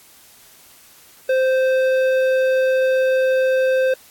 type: tone with tanh clipping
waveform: sine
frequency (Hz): 521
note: C5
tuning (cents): -7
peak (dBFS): -16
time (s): 1.29-3.94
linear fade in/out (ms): 5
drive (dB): 12
effects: white hiss -48 dBFS RMS until 4.1 s + AAC 64 kbps